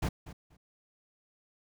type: noise with echo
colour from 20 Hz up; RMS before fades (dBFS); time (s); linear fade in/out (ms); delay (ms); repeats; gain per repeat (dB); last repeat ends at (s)
brown; -29; 0.02-0.09; 10; 240; 2; -15; 0.57
effects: none